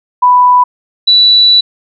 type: tone pair in turn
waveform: sine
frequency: 991 / 3951 Hz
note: B5 / B7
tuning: +6 / 0 cents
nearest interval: 2 octaves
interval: 2394 cents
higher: second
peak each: -3 dBFS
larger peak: neither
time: 0.22-0.64 / 1.07-1.61 s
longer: second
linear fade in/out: 10 ms
effects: none